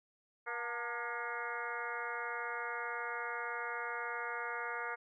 harmonic tone with a mistuned harmonic, 238.3 Hz, A#3, 38 cents sharp, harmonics 2 / 3 / 4 / 5 / 6 / 7 / 8 / 9, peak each -46 / -48 / -45 / -45 / -42 / -46 / -48 / -46 dBFS, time 0.46-4.96 s, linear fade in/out 20 ms, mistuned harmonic 4, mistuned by -73 cents, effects none

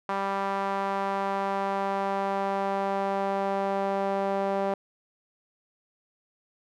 sawtooth tone with band-pass filter sweep, 196.4 Hz, G3, 4 cents sharp, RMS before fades -28 dBFS, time 0.09-4.74 s, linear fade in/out 2 ms, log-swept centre 1000 to 660 Hz, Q 1.9, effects none

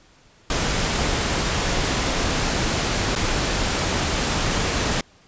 pink noise with dropouts, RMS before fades -22 dBFS, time 0.5-5.01 s, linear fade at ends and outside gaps 2 ms, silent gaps 3.153-3.16 s, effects pink hiss -54 dBFS RMS until 5.27 s + resampled to 16000 Hz

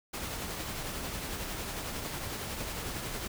pink noise with tremolo, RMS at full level -36 dBFS, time 0.13-3.28 s, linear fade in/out 10 ms, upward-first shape triangle, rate 11 Hz, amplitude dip 35%, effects none

